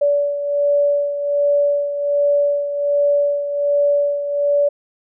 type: beating tone pair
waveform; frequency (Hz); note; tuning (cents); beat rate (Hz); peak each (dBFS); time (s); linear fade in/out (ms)
sine; 575 / 576.3; D5 / D5; -37 / -33; 1.3; -15 / -22; 0.01-4.69; 10
effects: none